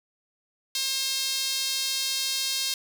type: tone with high-pass filter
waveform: sawtooth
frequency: 534 Hz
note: C5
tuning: 35 cents sharp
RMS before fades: -28 dBFS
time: 0.75-2.74 s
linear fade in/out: 2 ms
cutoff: 4100 Hz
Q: 2
effects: none